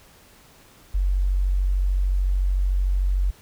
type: tone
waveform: sine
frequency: 46.74 Hz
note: F#1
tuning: 18 cents sharp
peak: -18 dBFS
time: 0.94-3.31 s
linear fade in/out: 10 ms
effects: pink hiss -52 dBFS RMS until 3.41 s